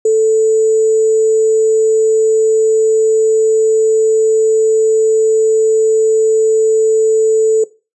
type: tone with sample-and-hold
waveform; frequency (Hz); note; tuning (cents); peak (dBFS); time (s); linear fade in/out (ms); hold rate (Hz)
sine; 440; A4; 0; -7; 0.05-7.64; 5; 7350
effects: noise-tail reverb RT60 0.3 s tail -19 dB re dry + resampled to 24000 Hz